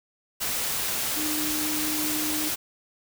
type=tone in noise; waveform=sine; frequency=305.5 Hz; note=D#4; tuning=32 cents flat; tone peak=-30 dBFS; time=1.16-2.5 s; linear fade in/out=20 ms; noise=white; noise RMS=-28 dBFS; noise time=0.4-2.56 s; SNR=-5 dB; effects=none